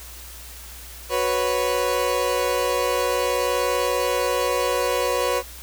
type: chord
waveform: 30% pulse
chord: F# suspended fourth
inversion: none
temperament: equal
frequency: 370 / 493.9 / 554.4 Hz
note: F#4 / B4 / C#5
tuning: 0 / 0 / 0 cents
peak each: -26 / -20 / -22 dBFS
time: 1.09-5.43 s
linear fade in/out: 50 ms
effects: added 60 Hz sine -41 dBFS peak until 5.62 s + white hiss -41 dBFS RMS until 5.62 s